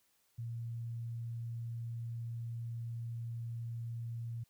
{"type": "tone", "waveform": "sine", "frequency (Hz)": 116.5, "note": "A#2", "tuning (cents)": -1, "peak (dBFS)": -38, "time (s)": [0.38, 4.44], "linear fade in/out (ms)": 10, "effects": ["white hiss -74 dBFS RMS until 4.49 s"]}